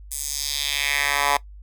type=tone with high-pass filter sweep; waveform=10% pulse; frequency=142.6 Hz; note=C#3; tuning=49 cents sharp; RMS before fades=-24 dBFS; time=0.11-1.37 s; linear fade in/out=5 ms; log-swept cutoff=8900 to 950 Hz; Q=1.9; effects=noise-tail reverb RT60 0.1 s tail -19 dB re dry + added 50 Hz sine -39 dBFS peak until 1.62 s